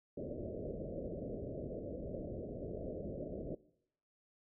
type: low-pass noise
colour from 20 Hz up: white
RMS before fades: -43 dBFS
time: 0.17-3.55 s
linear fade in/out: 5 ms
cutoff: 630 Hz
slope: 96 dB/octave
effects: noise-tail reverb RT60 0.7 s tail -20 dB re dry